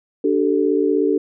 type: chord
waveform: sine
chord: D suspended fourth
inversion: none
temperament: equal with one note detuned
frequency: 293.7 / 383.7 / 440 Hz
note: D4 / G4 / A4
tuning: 0 / -37 / 0 cents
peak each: -19 dBFS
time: 0.24-1.18 s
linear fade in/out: 5 ms
effects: none